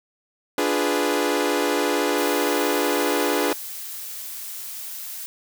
sawtooth chord, D diminished seventh, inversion none, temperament equal, 293.7 / 349.2 / 415.3 / 493.9 Hz, D4 / F4 / Ab4 / Cb5, 0 / 0 / 0 / 0 cents, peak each -21 / -23 / -21 / -22 dBFS, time 0.58-3.53 s, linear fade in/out 2 ms
blue noise, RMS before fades -34 dBFS, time 2.18-5.26 s, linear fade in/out 0 ms
effects none

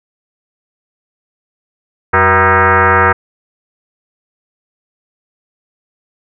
sine tone with frequency modulation, 196 Hz, G3, in tune, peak -6 dBFS, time 2.13-3.13 s, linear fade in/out 10 ms, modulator 284 Hz, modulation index 5.9, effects none

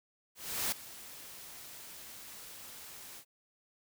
white noise with ADSR envelope, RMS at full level -32 dBFS, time 0.35-3.25 s, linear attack 370 ms, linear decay 5 ms, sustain -17 dB, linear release 70 ms, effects none

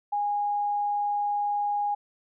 sine tone, 822 Hz, G#5, 18 cents flat, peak -24 dBFS, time 0.12-1.95 s, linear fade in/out 10 ms, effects none

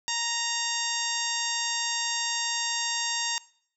harmonic tone with a mistuned harmonic, 932.3 Hz, A#5, in tune, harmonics 1 / 2 / 3 / 4 / 5 / 6 / 7 / 8, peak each -35 / -35 / -35 / -35 / -35 / -35 / -35 / -35 dBFS, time 0.08-3.38 s, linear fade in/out 0 ms, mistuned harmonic 4, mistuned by -25 cents, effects noise-tail reverb RT60 0.6 s tail -22 dB re dry

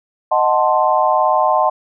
sine chord, D# diminished seventh, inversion none, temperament equal, 622.3 / 740 / 880 / 1046.5 Hz, D#5 / F#5 / A5 / C6, 0 / 0 / 0 / 0 cents, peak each -17 dBFS, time 0.31-1.7 s, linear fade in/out 10 ms, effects none

